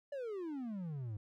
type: exponential sweep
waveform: triangle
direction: down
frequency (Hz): 587.3 to 100.2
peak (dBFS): -37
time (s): 0.12-1.17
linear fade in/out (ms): 5
effects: none